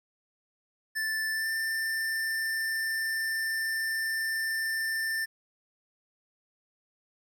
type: tone with pitch glide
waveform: square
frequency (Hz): 1760 to 1786.6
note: A6 to A6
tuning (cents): 0 to +26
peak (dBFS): -29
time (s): 0.95-5.26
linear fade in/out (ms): 20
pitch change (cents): +26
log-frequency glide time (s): 1.32-1.5
effects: 11-bit